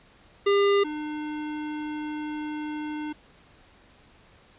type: tone pair in turn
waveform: square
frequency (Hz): 401.5 / 302.1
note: G4 / D4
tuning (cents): +41 / +49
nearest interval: perfect fourth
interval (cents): 492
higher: first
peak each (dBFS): -19 / -31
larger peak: first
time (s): 0.46-0.84 / 0.84-3.13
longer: second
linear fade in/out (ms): 10
effects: pink hiss -56 dBFS RMS until 4.58 s + resampled to 8000 Hz